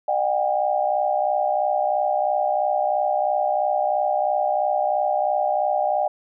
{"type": "tone cluster", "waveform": "sine", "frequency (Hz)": [604, 739, 802], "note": ["D5", "F#5", "G5"], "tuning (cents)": [48, -2, 39], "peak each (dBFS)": -23, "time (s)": [0.08, 6.08], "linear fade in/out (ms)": 5, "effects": []}